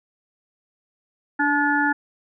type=harmonic tone with a mistuned harmonic; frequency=288.2 Hz; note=D4; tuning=33 cents flat; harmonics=1 / 3 / 5 / 6; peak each=-23 / -23 / -23 / -23 dBFS; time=1.39-1.93 s; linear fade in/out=10 ms; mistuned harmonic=1; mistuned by=+23 cents; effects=none